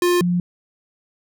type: tone pair in turn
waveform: square / sine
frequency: 353.3 / 176.65 Hz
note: F4 / F3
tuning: +20 / +20 cents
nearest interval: octave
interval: 1200 cents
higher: first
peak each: -15 / -16 dBFS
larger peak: first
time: 0.02-0.21 / 0.21-0.4 s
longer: neither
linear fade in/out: 2 ms
effects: none